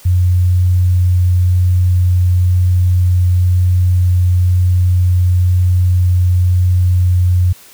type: tone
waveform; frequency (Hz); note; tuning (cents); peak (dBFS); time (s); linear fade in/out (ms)
sine; 90.1; F#2; -45; -8; 0.05-7.53; 10
effects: white hiss -41 dBFS RMS until 7.73 s